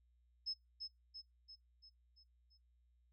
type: tone with echo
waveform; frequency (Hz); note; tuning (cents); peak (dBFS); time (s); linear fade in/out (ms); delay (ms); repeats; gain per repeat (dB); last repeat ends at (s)
sine; 5190; E8; -28; -38; 0.46-0.54; 20; 340; 6; -5; 2.58
effects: noise-tail reverb RT60 0.2 s tail -24 dB re dry + added 60 Hz sine -70 dBFS peak until 3.12 s